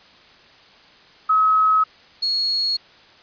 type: tone pair in turn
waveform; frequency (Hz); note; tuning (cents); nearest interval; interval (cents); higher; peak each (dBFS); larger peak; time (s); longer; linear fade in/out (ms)
sine; 1280 / 4322; D#6 / C#8; +49 / -45; octave + major sixth; 2106; second; -13 / -18; first; 1.29-1.84 / 2.22-2.77; neither; 10
effects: white hiss -49 dBFS RMS until 3.22 s + resampled to 11025 Hz